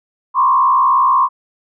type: tone with frequency modulation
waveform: sine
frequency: 1062 Hz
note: C6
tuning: 25 cents sharp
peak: -9 dBFS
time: 0.34-1.29 s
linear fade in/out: 50 ms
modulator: 63.3 Hz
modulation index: 1.1
effects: none